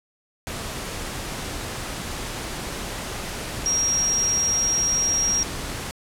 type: tone in noise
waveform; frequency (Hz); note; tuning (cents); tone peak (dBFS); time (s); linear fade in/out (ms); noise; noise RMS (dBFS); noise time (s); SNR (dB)
sine; 5630; F8; +13; -19; 3.66-5.43; 0; pink; -31; 0.47-5.91; +9
effects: low-pass 11000 Hz 12 dB/octave